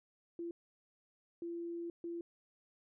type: tone bursts at uneven times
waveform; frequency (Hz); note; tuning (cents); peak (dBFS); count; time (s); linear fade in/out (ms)
sine; 340.5; F4; -44; -39; 3; 0.39-0.51 / 1.42-1.9 / 2.04-2.21; 2
effects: none